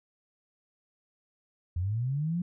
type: linear sweep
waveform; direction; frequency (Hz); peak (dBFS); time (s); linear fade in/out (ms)
sine; up; 82.41 to 180.5; -27; 1.76-2.42; 5
effects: none